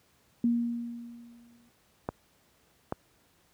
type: tone with exponential decay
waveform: sine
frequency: 236.2 Hz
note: A#3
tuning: 23 cents sharp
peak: -21 dBFS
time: 0.44-1.69 s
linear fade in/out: 2 ms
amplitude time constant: 270 ms
type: clicks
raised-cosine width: 1 ms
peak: -16 dBFS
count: 2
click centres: 2.089 / 2.924 s
effects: pink hiss -66 dBFS RMS until 3.53 s + high-pass 60 Hz 12 dB/octave